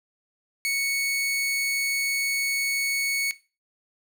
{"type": "tone", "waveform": "sawtooth", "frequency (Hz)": 2217, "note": "C#7", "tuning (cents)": 0, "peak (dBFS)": -20, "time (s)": [0.65, 3.31], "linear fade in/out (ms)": 0, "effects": ["noise-tail reverb RT60 0.3 s tail -17 dB re dry"]}